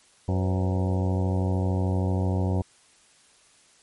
harmonic tone with a mistuned harmonic, 93.2 Hz, F#2, 13 cents sharp, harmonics 1 / 2 / 3 / 4 / 5 / 6 / 7 / 8 / 9 / 10, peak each -23 / -29 / -33 / -35 / -37 / -39 / -40 / -41 / -42 / -43 dBFS, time 0.28-2.62 s, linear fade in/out 5 ms, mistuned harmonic 5, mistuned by +93 cents, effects white hiss -58 dBFS RMS until 3.82 s + MP3 48 kbps

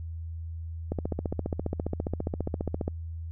click train, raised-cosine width 2 ms, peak -16 dBFS, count 30, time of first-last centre 0.92-2.879 s, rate 14.8 Hz, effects added 82 Hz sine -34 dBFS peak until 3.31 s

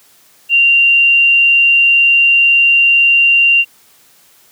sine tone, 2771 Hz, F7, 14 cents flat, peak -6 dBFS, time 0.49-3.65 s, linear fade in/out 50 ms, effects white hiss -48 dBFS RMS until 4.51 s + high-pass 80 Hz 12 dB/octave

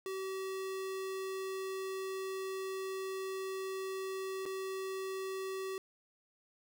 square tone with dropouts, 382.1 Hz, G4, 44 cents flat, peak -38 dBFS, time 0.06-5.78 s, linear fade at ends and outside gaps 1 ms, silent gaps 4.455-4.461 s, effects none

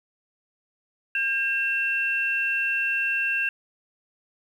sine tone pair together, 1605.4 / 2700 Hz, G6 / E7, +41 / +41 cents, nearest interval major sixth, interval 900 cents, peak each -26 / -24 dBFS, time 1.15-3.49 s, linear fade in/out 2 ms, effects 9-bit

